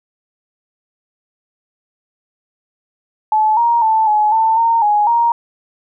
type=tone with pitch steps; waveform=sine; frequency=863 / 939 / 881 / 847 / 891 / 919 / 834 / 937 Hz; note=A5 / A#5 / A5 / G#5 / A5 / A#5 / G#5 / A#5; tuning=-34 / +12 / +2 / +34 / +22 / -25 / +7 / +9 cents; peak=-10 dBFS; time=3.32-5.32 s; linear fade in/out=2 ms; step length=250 ms; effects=none